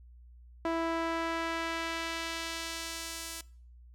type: tone with band-pass filter sweep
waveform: sawtooth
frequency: 330 Hz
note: E4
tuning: 2 cents sharp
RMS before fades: -35 dBFS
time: 0.65-3.41 s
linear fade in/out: 2 ms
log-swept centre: 740 to 9300 Hz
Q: 0.71
effects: noise-tail reverb RT60 0.5 s tail -22 dB re dry + added 60 Hz sine -51 dBFS peak until 3.94 s